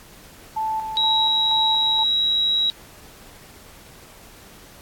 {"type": "tone with tremolo", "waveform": "sine", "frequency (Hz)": 877, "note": "A5", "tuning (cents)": -6, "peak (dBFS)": -21, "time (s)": [0.56, 2.04], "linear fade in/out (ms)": 10, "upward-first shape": "square", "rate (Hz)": 2.1, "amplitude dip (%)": 45}
{"type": "tone", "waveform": "sine", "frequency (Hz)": 3863, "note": "B7", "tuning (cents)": -39, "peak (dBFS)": -17, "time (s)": [0.97, 2.7], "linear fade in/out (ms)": 0}
{"effects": ["pink hiss -46 dBFS RMS until 4.81 s", "AAC 64 kbps"]}